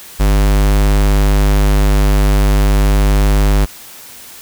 square tone, 50.2 Hz, G1, 42 cents sharp, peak -9 dBFS, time 0.19-3.66 s, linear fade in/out 20 ms, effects white hiss -35 dBFS RMS until 4.41 s

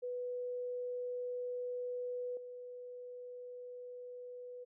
sine tone with level steps, 493.9 Hz, B4, in tune, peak -37 / -45 dBFS, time 0.02-4.65 s, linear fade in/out 20 ms, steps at 2.37 s, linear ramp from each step 2 ms, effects none

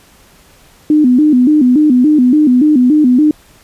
sine tone with vibrato, 275.1 Hz, C#4, 13 cents flat, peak -5 dBFS, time 0.9-3.31 s, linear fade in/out 2 ms, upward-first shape square, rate 3.5 Hz, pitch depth 170 cents each way, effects pink hiss -45 dBFS RMS until 3.63 s + resampled to 32000 Hz

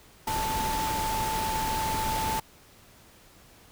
sine tone in noise, 880 Hz, A5, in tune, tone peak -28 dBFS, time 0.27-2.4 s, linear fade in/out 5 ms, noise pink, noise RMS -32 dBFS, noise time 0.27-2.4 s, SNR +1 dB, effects pink hiss -55 dBFS RMS until 3.71 s

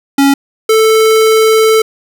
square tone pair in turn, 277.5 / 440.5 Hz, C#4 / A4, +2 / +2 cents, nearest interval minor sixth, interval 800 cents, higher second, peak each -6 dBFS, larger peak neither, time 0.18-0.34 / 0.69-1.82 s, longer second, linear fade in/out 5 ms, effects none

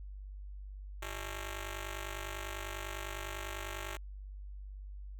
5% pulse ring-modulated tone, 246 Hz, B3, 7 cents flat, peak -26 dBFS, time 1.02-3.97 s, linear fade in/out 5 ms, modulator 148 Hz, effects added 49 Hz sine -43 dBFS peak until 5.19 s

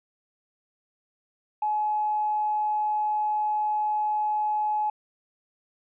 triangle tone, 848 Hz, G#5, 36 cents sharp, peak -19 dBFS, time 1.62-4.9 s, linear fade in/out 5 ms, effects tanh soft clip ceiling -21 dBFS + resampled to 8000 Hz

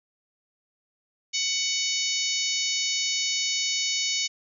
harmonic tone with a mistuned harmonic, 745 Hz, F#5, 12 cents sharp, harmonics 3 / 4 / 5 / 6 / 7 / 8 / 9, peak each -32 / -32 / -32 / -32 / -32 / -32 / -32 dBFS, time 1.33-4.28 s, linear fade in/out 20 ms, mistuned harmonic 7, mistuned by +34 cents, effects none

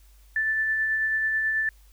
sine tone with tremolo, 1760 Hz, A6, in tune, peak -21 dBFS, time 0.36-1.69 s, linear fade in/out 2 ms, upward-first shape sine, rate 9.2 Hz, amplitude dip 25%, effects added 50 Hz sine -51 dBFS peak until 1.92 s + white hiss -62 dBFS RMS until 1.92 s

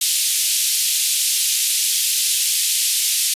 white band-pass noise, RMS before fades -19 dBFS, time 0.01-3.34 s, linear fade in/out 5 ms, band 2800 to 12000 Hz, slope 24 dB/octave, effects resampled to 32000 Hz

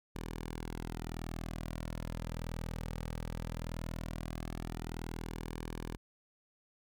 sawtooth tone with flanger, 40.79 Hz, E1, 17 cents flat, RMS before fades -41 dBFS, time 0.15-5.97 s, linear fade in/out 10 ms, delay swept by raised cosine 1.5 to 2.9 ms, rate 0.18 Hz, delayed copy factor -0.55, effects none

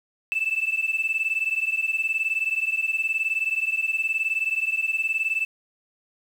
sine beating tone pair, 2628 / 2647 Hz, E7 / E7, -6 / +7 cents, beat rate 19 Hz, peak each -24 dBFS, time 0.32-5.45 s, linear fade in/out 0 ms, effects tanh soft clip ceiling -17 dBFS + 8-bit

